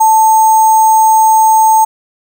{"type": "tone with sample-and-hold", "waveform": "sine", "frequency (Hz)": 880, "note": "A5", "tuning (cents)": 0, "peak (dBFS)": -4, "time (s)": [0, 1.85], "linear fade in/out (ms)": 10, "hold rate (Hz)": 7350, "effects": []}